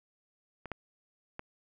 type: clicks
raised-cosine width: 0.5 ms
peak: -27 / -21 / -24 dBFS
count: 3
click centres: 0.657 / 0.717 / 1.394 s
effects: none